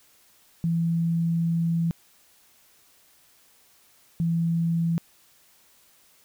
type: tone pair in turn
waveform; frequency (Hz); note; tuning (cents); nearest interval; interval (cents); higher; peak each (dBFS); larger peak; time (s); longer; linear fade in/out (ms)
sine; 167 / 167; E3 / E3; +23 / +23; unison; 0; neither; -21; neither; 0.64-1.91 / 4.2-4.98; first; 0
effects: white hiss -59 dBFS RMS until 6.24 s